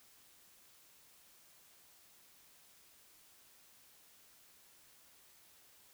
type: silence
effects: white hiss -64 dBFS RMS until 5.93 s